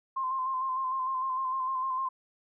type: tone with vibrato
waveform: sine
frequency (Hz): 1046.5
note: C6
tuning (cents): 0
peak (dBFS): -28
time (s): 0.16-2.09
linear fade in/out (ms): 10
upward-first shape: square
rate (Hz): 6.6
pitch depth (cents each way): 29
effects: none